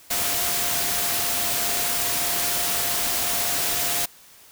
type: tone in noise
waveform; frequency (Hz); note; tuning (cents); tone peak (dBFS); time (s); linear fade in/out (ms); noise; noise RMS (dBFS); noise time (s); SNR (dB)
sine; 700; F5; +4; -35; 0.1-4.06; 10; white; -24; 0.1-4.06; -14
effects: white hiss -50 dBFS RMS until 4.51 s